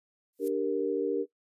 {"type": "noise with exponential growth", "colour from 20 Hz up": "violet", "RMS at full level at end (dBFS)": -41, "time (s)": [0.33, 0.48], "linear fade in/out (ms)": 1, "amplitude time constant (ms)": 31}
{"type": "chord", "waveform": "sine", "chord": "G minor", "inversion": "second", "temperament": "equal", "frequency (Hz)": [293.7, 392, 466.2], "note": ["D4", "G4", "Bb4"], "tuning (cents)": [0, 0, 0], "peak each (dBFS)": [-32, -31, -29], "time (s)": [0.39, 1.26], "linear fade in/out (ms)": 50}
{"effects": ["noise-tail reverb RT60 0.1 s tail -17 dB re dry", "resampled to 32000 Hz"]}